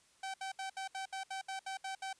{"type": "tone bursts", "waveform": "sawtooth", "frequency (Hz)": 770, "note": "G5", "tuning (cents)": -31, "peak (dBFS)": -35, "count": 11, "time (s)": [0.23, 2.13], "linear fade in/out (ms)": 5, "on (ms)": 110, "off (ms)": 69, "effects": ["white hiss -68 dBFS RMS until 2.19 s", "resampled to 22050 Hz"]}